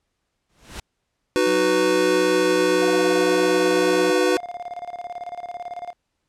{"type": "noise with exponential growth", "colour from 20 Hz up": "pink", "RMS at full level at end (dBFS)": -30, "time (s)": [0.49, 0.8], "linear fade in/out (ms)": 5, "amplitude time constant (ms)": 67}
{"type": "chord", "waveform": "square", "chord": "B major", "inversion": "first", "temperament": "just", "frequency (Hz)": [308.7, 370.4, 493.9], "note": ["D#4", "F#4", "B4"], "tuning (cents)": [-14, 2, 0], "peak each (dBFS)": [-24, -21, -21], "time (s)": [1.36, 4.37], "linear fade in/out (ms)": 0}
{"type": "tone with pitch glide", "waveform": "sawtooth", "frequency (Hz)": [185, 180.88], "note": ["F#3", "F#3"], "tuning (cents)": [0, -39], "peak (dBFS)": -27, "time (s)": [1.46, 4.11], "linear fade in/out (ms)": 10, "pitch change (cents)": -39, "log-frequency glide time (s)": [1.99, 2.53]}
{"type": "tone with tremolo", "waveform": "triangle", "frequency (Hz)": 706, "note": "F5", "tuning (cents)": 19, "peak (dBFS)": -26, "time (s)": [2.82, 5.93], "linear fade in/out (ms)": 0, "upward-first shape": "square", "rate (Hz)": 18, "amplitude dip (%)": 80}
{"effects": ["pink hiss -75 dBFS RMS until 6.28 s", "low-pass 9000 Hz 12 dB/octave"]}